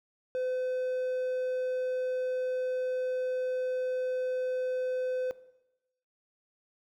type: tone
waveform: triangle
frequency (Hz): 509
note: C5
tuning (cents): -48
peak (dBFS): -27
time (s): 0.35-5.31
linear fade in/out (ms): 0
effects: noise-tail reverb RT60 0.9 s tail -17 dB re dry